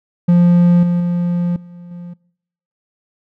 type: tone with level steps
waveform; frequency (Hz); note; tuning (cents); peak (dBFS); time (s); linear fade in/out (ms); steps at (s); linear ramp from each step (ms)
triangle; 174.61; F3; 0; -5 / -10 / -12 / -30 / -26; 0.28-2.14; 10; 0.83 / 1 / 1.56 / 1.91; 2
effects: noise-tail reverb RT60 0.7 s tail -24 dB re dry

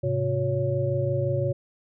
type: tone cluster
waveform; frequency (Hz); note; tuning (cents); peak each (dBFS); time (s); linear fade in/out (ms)
sine; 107 / 132.8 / 362.4 / 558; A2 / C3 / F#4 / C#5; -48 / +26 / -36 / +11; -29 / -26 / -31 / -27; 0.03-1.53; 10
effects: none

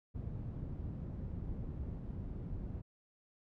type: low-pass noise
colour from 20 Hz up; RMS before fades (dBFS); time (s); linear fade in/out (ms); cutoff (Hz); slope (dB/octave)
white; -42; 0.14-2.82; 20; 130; 12
effects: none

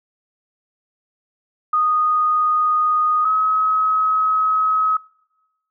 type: tone pair in turn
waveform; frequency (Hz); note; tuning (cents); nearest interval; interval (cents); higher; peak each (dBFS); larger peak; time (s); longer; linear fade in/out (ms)
sine; 1238 / 1276.5; D#6 / D#6; -9 / +44; minor second; 53; second; -14; neither; 1.73-3.25 / 3.25-4.97; second; 5
effects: noise-tail reverb RT60 1.0 s tail -26 dB re dry

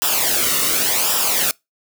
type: noise with flanger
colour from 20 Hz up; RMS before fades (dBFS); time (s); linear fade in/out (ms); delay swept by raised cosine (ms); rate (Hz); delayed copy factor
white; -18; 0.02-1.51; 0; 0.46 to 1.25; 0.89; -0.65
effects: noise-tail reverb RT60 0.2 s tail -25 dB re dry

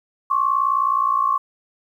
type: tone pair together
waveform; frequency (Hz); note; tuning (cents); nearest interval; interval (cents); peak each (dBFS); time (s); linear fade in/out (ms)
sine; 1075 / 1134.5; C6 / C#6; +47 / +40; minor second; 93; -19; 0.3-1.38; 10
effects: 9-bit

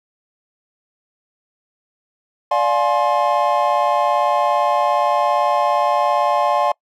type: chord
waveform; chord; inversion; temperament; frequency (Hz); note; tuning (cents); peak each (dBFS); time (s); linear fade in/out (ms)
triangle; D half-diminished seventh; none; just; 587.3 / 704.8 / 845.8 / 1057.2; D5 / F5 / Ab5 / C6; 0 / +16 / +31 / +18; -18; 2.51-6.72; 5
effects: noise-tail reverb RT60 0.1 s tail -26 dB re dry

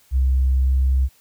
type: tone with pitch glide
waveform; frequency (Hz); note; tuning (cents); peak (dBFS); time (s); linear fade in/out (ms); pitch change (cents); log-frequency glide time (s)
sine; 65.5 to 65.92; C2 to C2; +2 to +14; -13; 0.11-1.09; 50; +12; 0.59-0.69
effects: tanh soft clip ceiling -11 dBFS + white hiss -56 dBFS RMS until 1.2 s

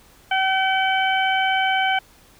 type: harmonic tone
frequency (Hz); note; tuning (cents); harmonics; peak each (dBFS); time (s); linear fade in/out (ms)
764; G5; -45; 1 / 2 / 3 / 4; -20 / -23 / -25 / -26; 0.31-1.99; 5
effects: pink hiss -52 dBFS RMS until 2.39 s

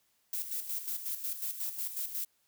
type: noise with tremolo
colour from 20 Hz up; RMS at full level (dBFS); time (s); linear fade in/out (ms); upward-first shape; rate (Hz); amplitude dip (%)
violet; -35; 0.33-2.25; 2; square; 5.5; 60
effects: white hiss -73 dBFS RMS until 2.47 s

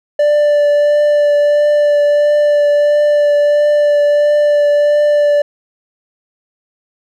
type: tone with vibrato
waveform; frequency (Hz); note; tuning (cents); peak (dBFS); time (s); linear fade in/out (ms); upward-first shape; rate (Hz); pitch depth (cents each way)
triangle; 587.3; D5; 0; -6; 0.19-5.42; 5; triangle; 1.5; 14
effects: none

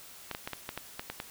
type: clicks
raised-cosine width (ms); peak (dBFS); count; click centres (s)
0.3; -19; 9; 0.313 / 0.349 / 0.475 / 0.533 / 0.691 / 0.776 / 0.995 / 1.1 / 1.201
effects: white hiss -50 dBFS RMS until 1.3 s

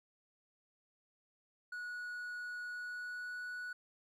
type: tone with pitch glide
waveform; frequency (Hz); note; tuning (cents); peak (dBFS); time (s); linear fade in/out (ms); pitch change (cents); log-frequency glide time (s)
triangle; 1462 to 1473; F#6 to F#6; -21 to -8; -39; 1.72-3.73; 5; +13; 2.63-3.44
effects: none

